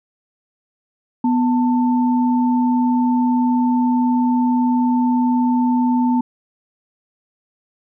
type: tone pair together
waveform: sine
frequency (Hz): 246.9 / 890.8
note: B3 / A5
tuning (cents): 0 / +21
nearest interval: octave + minor seventh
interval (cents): 2221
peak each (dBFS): -14 / -22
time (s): 1.24-6.21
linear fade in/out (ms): 5
effects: none